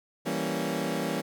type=chord; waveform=20% pulse; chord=E diminished seventh; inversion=none; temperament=equal; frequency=164.81 / 196 / 233.1 / 277.2 Hz; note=E3 / G3 / Bb3 / Db4; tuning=0 / 0 / 0 / 0 cents; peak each=-29 dBFS; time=0.25-1.22 s; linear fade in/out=20 ms; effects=none